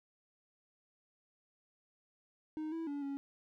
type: tone with pitch steps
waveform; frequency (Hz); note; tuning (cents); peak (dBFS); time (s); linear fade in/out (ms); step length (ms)
triangle; 310.3 / 327.6 / 286 / 278.4; D#4 / E4 / D4 / C#4; -5 / -11 / -46 / +8; -35; 2.57-3.17; 0; 150
effects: none